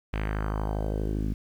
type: tone with low-pass filter sweep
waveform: sawtooth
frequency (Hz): 52.5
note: G#1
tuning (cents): +19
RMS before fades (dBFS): -29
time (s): 0.13-1.34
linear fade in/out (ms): 5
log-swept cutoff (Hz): 2600 to 230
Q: 2.3
effects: 9-bit